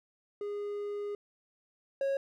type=tone pair in turn; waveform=triangle; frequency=410.6 / 548.1 Hz; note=G#4 / C#5; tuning=-20 / -20 cents; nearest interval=perfect fourth; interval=500 cents; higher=second; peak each=-32 / -26 dBFS; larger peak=second; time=0.41-1.15 / 2.01-2.17 s; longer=first; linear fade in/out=2 ms; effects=none